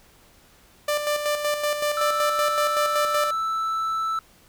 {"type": "tone with tremolo", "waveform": "sawtooth", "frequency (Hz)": 592, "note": "D5", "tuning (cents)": 14, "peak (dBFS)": -17, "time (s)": [0.88, 3.31], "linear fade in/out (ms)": 5, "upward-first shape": "square", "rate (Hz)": 5.3, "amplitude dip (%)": 50}
{"type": "tone", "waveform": "triangle", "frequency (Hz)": 1319, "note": "E6", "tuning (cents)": 1, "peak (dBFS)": -21, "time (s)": [1.97, 4.19], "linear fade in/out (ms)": 2}
{"effects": ["pink hiss -55 dBFS RMS until 4.48 s"]}